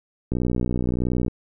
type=click train; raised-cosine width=3 ms; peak=-11 dBFS; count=60; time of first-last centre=0.32-1.281 s; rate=61.4 Hz; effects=none